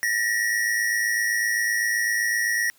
square tone pair together, 1800 / 1907.8 Hz, A6 / A#6, +39 / +40 cents, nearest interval minor second, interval 101 cents, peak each -28 / -23 dBFS, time 0.03-2.7 s, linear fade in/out 0 ms, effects white hiss -59 dBFS RMS until 2.78 s

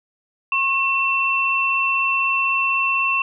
sine tone pair together, 1085.1 / 2692 Hz, C#6 / E7, -37 / +36 cents, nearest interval octave + major third, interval 1573 cents, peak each -22 / -18 dBFS, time 0.52-3.22 s, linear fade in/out 2 ms, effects none

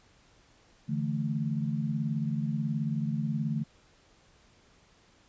sine chord, D suspended second, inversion none, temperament equal with one note detuned, 146.24 / 164.81 / 220 Hz, D3 / E3 / A3, -7 / 0 / 0 cents, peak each -31 / -34 / -32 dBFS, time 0.88-3.64 s, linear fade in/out 20 ms, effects pink hiss -62 dBFS RMS until 5.28 s + resampled to 16000 Hz

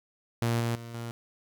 sawtooth tone with level steps, 117 Hz, A#2, 7 cents sharp, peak -21 / -23 / -36 / -31 dBFS, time 0.42-1.11 s, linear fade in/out 0 ms, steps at 0.6 / 0.75 / 0.94 s, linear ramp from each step 5 ms, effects 9-bit

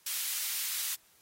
white high-pass noise, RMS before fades -34 dBFS, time 0.06-0.95 s, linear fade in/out 5 ms, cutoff 2000 Hz, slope 12 dB/octave, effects white hiss -64 dBFS RMS until 1.21 s + AAC 48 kbps

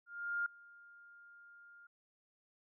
sine tone with ADSR envelope, 1407 Hz, F6, 12 cents sharp, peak -32 dBFS, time 0.06-1.87 s, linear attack 400 ms, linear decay 3 ms, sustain -24 dB, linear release 6 ms, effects none

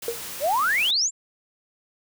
white noise, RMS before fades -35 dBFS, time 0.02-0.91 s, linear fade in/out 5 ms
sine tone with exponential decay, 466.2 Hz, A#4, in tune, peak -20 dBFS, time 0.08-0.22 s, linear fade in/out 2 ms, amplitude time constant 29 ms
sine exponential sweep, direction up, 523.3 to 7650 Hz, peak -19 dBFS, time 0.4-1.11 s, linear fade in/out 50 ms
effects none

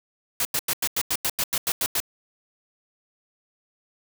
white noise bursts, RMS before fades -24 dBFS, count 12, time 0.4-2.002 s, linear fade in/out 2 ms, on 51 ms, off 90 ms, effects none

